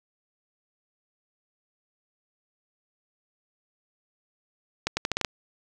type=accelerating click train; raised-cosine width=0.2 ms; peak=-8 dBFS; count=7; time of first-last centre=4.87-5.248 s; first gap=100 ms; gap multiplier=0.81; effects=none